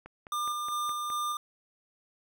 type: click train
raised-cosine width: 0.5 ms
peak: -30 dBFS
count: 6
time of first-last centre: 0.06-1.102 s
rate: 4.8 Hz
type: tone with tremolo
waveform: square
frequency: 1200 Hz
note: D6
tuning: 37 cents sharp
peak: -30 dBFS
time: 0.32-1.37 s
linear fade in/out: 2 ms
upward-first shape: square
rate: 2.5 Hz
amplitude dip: 25%
effects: none